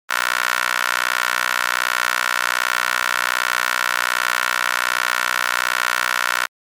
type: tone with high-pass filter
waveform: 15% pulse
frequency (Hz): 61.3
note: B1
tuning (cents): -12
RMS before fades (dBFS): -20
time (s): 0.09-6.47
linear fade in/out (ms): 20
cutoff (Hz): 1400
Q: 2.5
effects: MP3 96 kbps